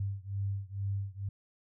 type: beating tone pair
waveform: sine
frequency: 98 / 100.2 Hz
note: G2 / G2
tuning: 0 / +38 cents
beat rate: 2.2 Hz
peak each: -35 / -36 dBFS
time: 0-1.29 s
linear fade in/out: 5 ms
effects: none